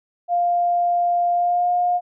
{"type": "tone with pitch glide", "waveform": "sine", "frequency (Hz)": [700, 711.4], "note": ["F5", "F5"], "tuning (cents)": [4, 32], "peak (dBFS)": -16, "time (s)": [0.28, 2.01], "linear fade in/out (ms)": 50, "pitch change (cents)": 28, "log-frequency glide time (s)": [1.33, 1.7], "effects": []}